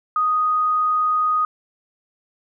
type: tone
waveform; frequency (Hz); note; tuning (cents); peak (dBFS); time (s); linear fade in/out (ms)
sine; 1244.5; D#6; 0; -16; 0.16-1.45; 2
effects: none